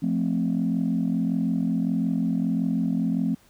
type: chord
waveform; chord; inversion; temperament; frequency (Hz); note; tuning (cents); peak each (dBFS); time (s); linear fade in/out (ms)
sine; F major; none; equal; 174.61 / 220 / 261.6; F3 / A3 / C4; 0 / 0 / 0; -25; 0.02-3.35; 10
effects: tanh soft clip ceiling -15 dBFS + pink hiss -58 dBFS RMS until 3.49 s